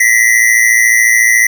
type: tone pair together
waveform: square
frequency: 1924 / 2038 Hz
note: B6 / C7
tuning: -46 / -46 cents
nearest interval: minor second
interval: 100 cents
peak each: -10 dBFS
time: 0-1.47 s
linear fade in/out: 5 ms
effects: none